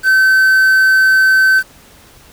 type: tone with quantisation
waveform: triangle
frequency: 1536 Hz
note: G6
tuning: 36 cents flat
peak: -5 dBFS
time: 0.03-1.63 s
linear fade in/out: 50 ms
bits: 5
effects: pink hiss -43 dBFS RMS until 2.32 s